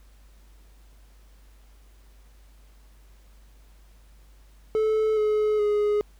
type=tone with pitch steps; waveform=triangle; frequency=435 / 425.8 / 416.8 Hz; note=A4 / G#4 / G#4; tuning=-20 / +43 / +6 cents; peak=-18 dBFS; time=4.75-6.01 s; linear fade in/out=0 ms; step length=420 ms; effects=added 50 Hz sine -50 dBFS peak until 6.19 s + pink hiss -62 dBFS RMS until 6.19 s